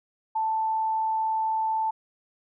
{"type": "tone", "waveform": "sine", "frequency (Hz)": 882, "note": "A5", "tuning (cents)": 4, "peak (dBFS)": -23, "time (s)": [0.35, 1.91], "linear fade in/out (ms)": 10, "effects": []}